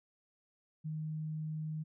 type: tone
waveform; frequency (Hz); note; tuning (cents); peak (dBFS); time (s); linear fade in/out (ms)
sine; 155.56; D#3; 0; -36; 0.84-1.84; 20
effects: none